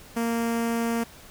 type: tone with notch filter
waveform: sawtooth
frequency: 231.6 Hz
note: A#3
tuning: 11 cents flat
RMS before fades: -26 dBFS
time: 0.16-1.04 s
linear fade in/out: 10 ms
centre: 3900 Hz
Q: 1.4
effects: pink hiss -48 dBFS RMS until 1.3 s